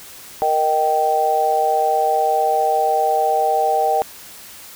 sine chord, Eb major, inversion second, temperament just, 466.7 / 622.3 / 777.8 Hz, Bb4 / Eb5 / G5, +2 / 0 / -14 cents, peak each -22 / -21 / -16 dBFS, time 0.42-4.02 s, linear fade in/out 0 ms, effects white hiss -39 dBFS RMS until 4.75 s

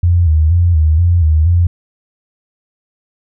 sine tone with vibrato, 82.41 Hz, E2, in tune, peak -7 dBFS, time 0.03-1.67 s, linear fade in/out 5 ms, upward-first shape square, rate 2.1 Hz, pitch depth 93 cents each way, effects none

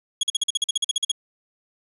sawtooth tone bursts, 3322 Hz, G#7, in tune, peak -15 dBFS, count 14, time 0.21-1.117 s, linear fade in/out 5 ms, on 23 ms, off 45 ms, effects resampled to 24000 Hz

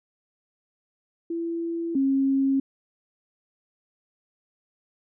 sine tone pair in turn, 335.2 / 271 Hz, E4 / C#4, +29 / -39 cents, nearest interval major third, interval 368 cents, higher first, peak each -26 / -19 dBFS, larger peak second, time 1.3-1.95 / 1.95-2.6 s, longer neither, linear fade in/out 5 ms, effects none

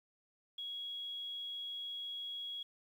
sine tone, 3322 Hz, G#7, in tune, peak -40 dBFS, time 0.58-2.63 s, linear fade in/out 5 ms, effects 11-bit

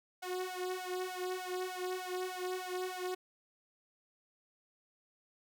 sawtooth tone with flanger, 366.8 Hz, F#4, 15 cents flat, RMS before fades -39 dBFS, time 0.22-3.15 s, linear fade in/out 10 ms, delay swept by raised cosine 1.4 to 3 ms, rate 3.3 Hz, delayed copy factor +0.95, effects none

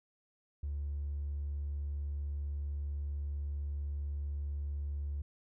sine tone with hard clipping, 72.2 Hz, D2, 29 cents flat, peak -35 dBFS, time 0.63-5.22 s, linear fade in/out 5 ms, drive 1 dB, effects none

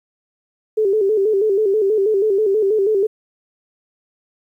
sine tone with vibrato, 411.5 Hz, G#4, 16 cents flat, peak -13 dBFS, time 0.77-3.07 s, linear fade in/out 10 ms, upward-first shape square, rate 6.2 Hz, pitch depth 90 cents each way, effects 9-bit

